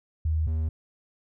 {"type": "tone pair in turn", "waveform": ["sine", "triangle"], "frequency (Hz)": [78.8, 79.11], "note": ["D#2", "D#2"], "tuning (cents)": [23, 29], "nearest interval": "unison", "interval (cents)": 6, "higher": "second", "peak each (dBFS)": -22, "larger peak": "neither", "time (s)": [[0.25, 0.47], [0.47, 0.69]], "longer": "neither", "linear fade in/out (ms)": 5, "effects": []}